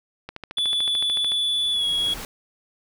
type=click train; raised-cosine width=0.3 ms; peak=-18 dBFS; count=15; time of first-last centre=0.29-1.319 s; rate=13.6 Hz
type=tone with pitch glide; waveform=triangle; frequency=3453 to 3332 Hz; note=A7 to G#7; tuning=-33 to +5 cents; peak=-19 dBFS; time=0.57-2.14 s; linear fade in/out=5 ms; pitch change=-62 cents; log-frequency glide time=1.72-1.85 s
type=noise with exponential growth; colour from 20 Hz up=pink; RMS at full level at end=-33 dBFS; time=0.87-2.25 s; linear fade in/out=1 ms; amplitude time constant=300 ms
effects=none